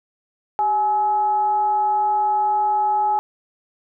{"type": "tone with frequency modulation", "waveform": "sine", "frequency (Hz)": 842, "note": "G#5", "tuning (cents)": 24, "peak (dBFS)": -16, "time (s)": [0.59, 3.19], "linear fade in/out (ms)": 0, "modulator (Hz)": 451, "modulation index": 0.26, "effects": []}